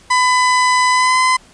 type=tone with pitch glide; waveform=30% pulse; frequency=1003 to 1022.3 Hz; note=B5 to C6; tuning=+26 to -41 cents; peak=-8 dBFS; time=0.1-1.37 s; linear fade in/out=10 ms; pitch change=+33 cents; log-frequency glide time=0.91-1.19 s; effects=pink hiss -46 dBFS RMS until 1.53 s + resampled to 22050 Hz